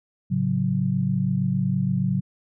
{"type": "chord", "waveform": "sine", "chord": "F# minor", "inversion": "first", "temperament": "equal", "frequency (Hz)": [110, 138.59, 185], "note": ["A2", "C#3", "F#3"], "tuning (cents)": [0, 0, 0], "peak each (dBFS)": [-28, -24, -23], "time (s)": [0.3, 2.21], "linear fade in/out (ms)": 20, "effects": []}